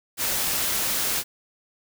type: noise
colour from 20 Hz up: white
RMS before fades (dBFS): -25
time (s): 0.17-1.24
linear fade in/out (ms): 50
effects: none